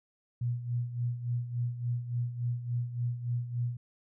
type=tone with tremolo; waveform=sine; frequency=120.8 Hz; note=B2; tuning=38 cents flat; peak=-27 dBFS; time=0.41-3.77 s; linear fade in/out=5 ms; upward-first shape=sine; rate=3.5 Hz; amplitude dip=70%; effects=none